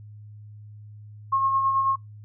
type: tone with tremolo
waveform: sine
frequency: 1080 Hz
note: C#6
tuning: 45 cents flat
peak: -18 dBFS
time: 1.32-1.96 s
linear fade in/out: 10 ms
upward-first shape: sine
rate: 9.2 Hz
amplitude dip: 40%
effects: noise-tail reverb RT60 0.2 s tail -24 dB re dry + added 105 Hz sine -41 dBFS peak until 2.24 s